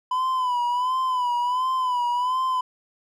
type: tone with vibrato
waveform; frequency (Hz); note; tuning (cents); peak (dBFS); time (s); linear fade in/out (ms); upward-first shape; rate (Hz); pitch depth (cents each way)
triangle; 1000; B5; +21; -19; 0.11-2.61; 5; sine; 1.4; 66
effects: none